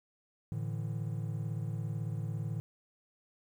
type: chord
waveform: triangle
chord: A suspended fourth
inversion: none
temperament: equal with one note detuned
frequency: 110.7 / 146.83 / 164.81 Hz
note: A2 / D3 / E3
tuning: +11 / 0 / 0 cents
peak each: -34 / -37 / -39 dBFS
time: 0.52-2.6 s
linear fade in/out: 0 ms
effects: 11-bit